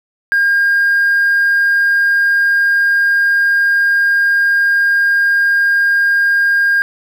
triangle tone with hard clipping, 1613 Hz, G6, 49 cents sharp, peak -9 dBFS, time 0.32-6.82 s, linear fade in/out 0 ms, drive 2 dB, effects none

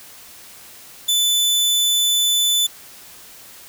sawtooth tone, 3500 Hz, A7, 10 cents flat, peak -12 dBFS, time 1.08-2.67 s, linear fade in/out 10 ms, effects white hiss -42 dBFS RMS until 3.68 s

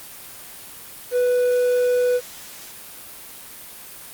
triangle tone, 493.9 Hz, B4, in tune, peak -14 dBFS, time 1.11-2.21 s, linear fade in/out 50 ms, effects white hiss -39 dBFS RMS until 4.13 s + Opus 32 kbps

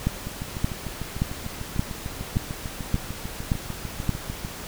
two click trains, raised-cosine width 5 ms, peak -19 / -9 dBFS, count 29 / 8, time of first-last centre 0.27-4.449 / 0.07-4.093 s, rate 6.7 / 1.74 Hz, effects pink hiss -37 dBFS RMS until 4.67 s

